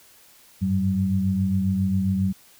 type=tone cluster; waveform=sine; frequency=93.3 / 100.7 / 190.7 Hz; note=F#2 / G2 / G3; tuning=+15 / +47 / -47 cents; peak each=-26 / -28 / -21 dBFS; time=0.61-2.33 s; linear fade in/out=20 ms; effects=white hiss -53 dBFS RMS until 2.59 s